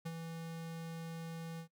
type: tone with ADSR envelope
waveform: square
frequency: 164.81 Hz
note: E3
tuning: in tune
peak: -38 dBFS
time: 0.05-1.68 s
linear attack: 13 ms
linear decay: 43 ms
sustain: -5 dB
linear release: 90 ms
effects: noise-tail reverb RT60 0.1 s tail -21 dB re dry